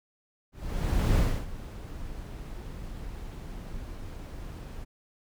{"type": "noise with ADSR envelope", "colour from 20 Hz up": "brown", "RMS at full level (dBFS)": -22, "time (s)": [0.52, 4.85], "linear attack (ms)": 650, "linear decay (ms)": 280, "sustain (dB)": -17, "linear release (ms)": 20, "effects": []}